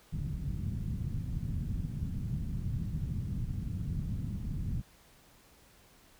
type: low-pass noise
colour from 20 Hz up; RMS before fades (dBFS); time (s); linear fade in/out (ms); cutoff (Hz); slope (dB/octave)
white; -35; 0.12-4.82; 20; 170; 24
effects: pink hiss -61 dBFS RMS until 6.19 s